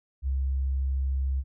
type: tone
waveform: sine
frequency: 66.9 Hz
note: C2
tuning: 39 cents sharp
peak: -24 dBFS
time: 0.22-1.44 s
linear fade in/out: 50 ms
effects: none